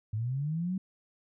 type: linear sweep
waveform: sine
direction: up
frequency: 103.2 to 192.5 Hz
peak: -29 dBFS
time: 0.13-0.78 s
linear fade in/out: 5 ms
effects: none